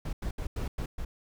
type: noise bursts at uneven times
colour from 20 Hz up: brown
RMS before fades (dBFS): -33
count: 6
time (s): 0.05-0.13 / 0.22-0.31 / 0.38-0.47 / 0.56-0.68 / 0.78-0.86 / 0.98-1.05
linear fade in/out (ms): 5
effects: none